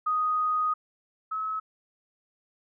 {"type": "tone pair in turn", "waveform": "sine", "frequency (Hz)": [1246, 1288.5], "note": ["D#6", "E6"], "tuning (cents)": [2, -40], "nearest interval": "minor second", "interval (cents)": 58, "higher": "second", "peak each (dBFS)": [-23, -28], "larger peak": "first", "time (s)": [[0.06, 0.74], [1.31, 1.6]], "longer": "first", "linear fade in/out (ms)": 10, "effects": []}